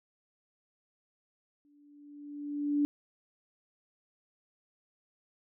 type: tone with exponential growth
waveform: sine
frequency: 290.7 Hz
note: D4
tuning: 18 cents flat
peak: -23 dBFS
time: 1.65-2.85 s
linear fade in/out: 0 ms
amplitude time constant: 260 ms
effects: none